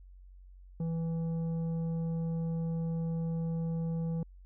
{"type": "tone with tanh clipping", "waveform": "triangle", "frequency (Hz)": 164.81, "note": "E3", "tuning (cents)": 0, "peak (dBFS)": -32, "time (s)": [0.8, 4.23], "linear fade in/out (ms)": 2, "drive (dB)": 12, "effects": ["added 46 Hz sine -50 dBFS peak until 4.45 s"]}